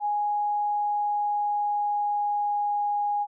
sine tone with pitch glide, 829 to 823.7 Hz, G#5 to G#5, -3 to -14 cents, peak -23 dBFS, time 0-3.27 s, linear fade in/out 50 ms, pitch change -11 cents, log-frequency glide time 0.6-2.97 s, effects none

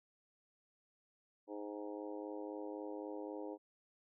harmonic tone with a mistuned harmonic, 103.83 Hz, G#2, in tune, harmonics 3 / 4 / 5 / 6 / 7 / 8 / 9, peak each -46 / -48 / -48 / -56 / -57 / -56 / -57 dBFS, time 1.47-3.58 s, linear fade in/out 50 ms, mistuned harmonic 7, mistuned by +47 cents, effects none

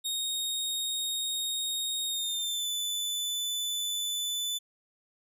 sawtooth tone with pitch glide, 3729 to 3499 Hz, A#7 to A7, 0 to -10 cents, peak -27 dBFS, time 0.04-4.59 s, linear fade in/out 20 ms, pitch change -110 cents, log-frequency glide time 2.07-2.68 s, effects none

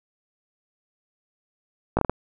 slowing click train, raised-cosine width 1 ms, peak -7 dBFS, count 5, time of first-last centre 1.97-2.096 s, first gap 18 ms, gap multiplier 1.39, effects none

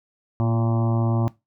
harmonic tone with a mistuned harmonic, 114.5 Hz, A#2, 31 cents flat, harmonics 1 / 2 / 3 / 5 / 6 / 7 / 8 / 9 / 10, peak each -20 / -26 / -30 / -34 / -36 / -37 / -38 / -39 / -40 dBFS, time 0.4-1.28 s, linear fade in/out 0 ms, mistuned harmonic 2, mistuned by +26 cents, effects noise-tail reverb RT60 0.2 s tail -18 dB re dry

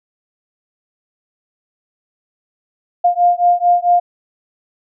sine beating tone pair, 702 / 706.5 Hz, F5 / F5, +9 / +20 cents, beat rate 4.5 Hz, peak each -13 dBFS, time 3.04-4 s, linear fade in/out 10 ms, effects none

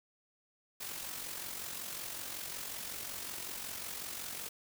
white noise with amplitude modulation, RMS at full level -40 dBFS, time 0.8-4.49 s, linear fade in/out 10 ms, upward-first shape sine, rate 45.4 Hz, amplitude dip 50%, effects none

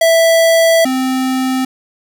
square tone pair in turn, 659.3 / 259.9 Hz, E5 / C4, 0 / -11 cents, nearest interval octave + major third, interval 1611 cents, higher first, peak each -8 / -14 dBFS, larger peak first, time 0.01-0.85 / 0.85-1.65 s, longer first, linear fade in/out 5 ms, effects none

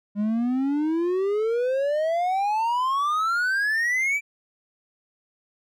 triangle exponential sweep, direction up, 202 to 2349 Hz, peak -19 dBFS, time 0.15-4.21 s, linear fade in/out 50 ms, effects none

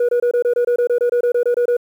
sine tone bursts, 483.4 Hz, B4, 37 cents flat, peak -10 dBFS, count 16, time 0-1.768 s, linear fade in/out 5 ms, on 88 ms, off 24 ms, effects tanh soft clip ceiling -12 dBFS + 8-bit

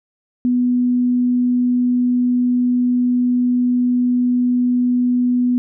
sine tone, 246.9 Hz, B3, in tune, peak -13 dBFS, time 0.45-5.58 s, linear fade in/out 0 ms, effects none

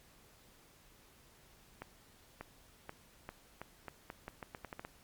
accelerating click train, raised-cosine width 0.5 ms, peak -28 dBFS, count 14, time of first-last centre 1.82-4.849 s, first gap 590 ms, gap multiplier 0.82, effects pink hiss -63 dBFS RMS until 5.03 s + MP3 96 kbps

